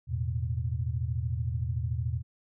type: chord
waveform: sine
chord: E suspended fourth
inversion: none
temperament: equal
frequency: 82.41 / 110 / 123.47 Hz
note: E2 / A2 / B2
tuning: 0 / 0 / 0 cents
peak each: -32 / -33 / -32 dBFS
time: 0.07-2.23 s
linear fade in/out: 50 ms
effects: none